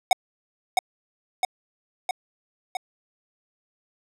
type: tone with echo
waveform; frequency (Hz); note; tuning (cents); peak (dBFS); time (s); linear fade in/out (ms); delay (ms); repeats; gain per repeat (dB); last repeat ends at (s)
square; 740; F#5; 0; -14; 0.11-0.13; 2; 660; 4; -3; 2.77
effects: low-pass 11000 Hz 12 dB/octave